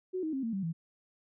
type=tone with pitch steps; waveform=sine; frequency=370 / 314.7 / 267.7 / 227.8 / 193.75 / 164.82 Hz; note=F#4 / D#4 / C4 / A#3 / G3 / E3; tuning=0 / +20 / +40 / -40 / -20 / 0 cents; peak=-31 dBFS; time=0.13-0.73 s; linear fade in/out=20 ms; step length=100 ms; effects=none